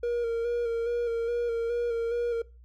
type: tone with vibrato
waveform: triangle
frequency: 469.3 Hz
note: A#4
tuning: 12 cents sharp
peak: -24 dBFS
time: 0.03-2.42 s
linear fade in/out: 5 ms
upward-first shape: square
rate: 2.4 Hz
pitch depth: 26 cents each way
effects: noise-tail reverb RT60 0.3 s tail -21 dB re dry + added 60 Hz sine -49 dBFS peak until 2.64 s